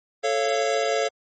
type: chord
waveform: square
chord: A augmented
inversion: none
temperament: just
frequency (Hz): 440 / 550 / 687.5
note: A4 / C#5 / E#5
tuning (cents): 0 / -14 / -27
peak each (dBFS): -26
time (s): 0.23-1.09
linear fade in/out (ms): 20
effects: low-pass 10000 Hz 12 dB/octave + MP3 32 kbps